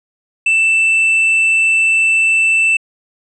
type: tone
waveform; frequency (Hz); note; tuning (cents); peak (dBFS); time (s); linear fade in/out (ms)
triangle; 2657; E7; +13; -8; 0.46-2.77; 5
effects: resampled to 22050 Hz